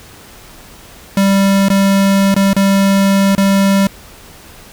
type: tone with dropouts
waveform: square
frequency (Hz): 196.2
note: G3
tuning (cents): +2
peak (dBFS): -9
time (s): 1.17-3.87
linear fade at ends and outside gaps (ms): 2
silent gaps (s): 1.685-1.701 / 2.343-2.363 / 2.532-2.564 / 3.351-3.379
effects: pink hiss -38 dBFS RMS until 4.72 s